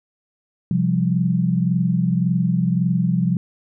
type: chord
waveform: sine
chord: C suspended fourth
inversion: none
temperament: just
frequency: 130.81 / 174.42 / 196.22 Hz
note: C3 / F3 / G3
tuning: 0 / -2 / +2 cents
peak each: -22 / -18 / -23 dBFS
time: 0.71-3.37 s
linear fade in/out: 2 ms
effects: none